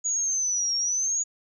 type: linear two-way sweep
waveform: sine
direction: down then up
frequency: 6800 to 5520 to 6800 Hz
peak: -23 dBFS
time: 0.04-1.24 s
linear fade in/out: 20 ms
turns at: 0.76 s
effects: none